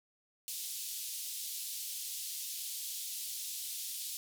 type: band-pass noise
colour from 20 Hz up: white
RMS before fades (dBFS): -41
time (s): 0.48-4.17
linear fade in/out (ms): 0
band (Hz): 3200 to 15000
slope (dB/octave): 24
effects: none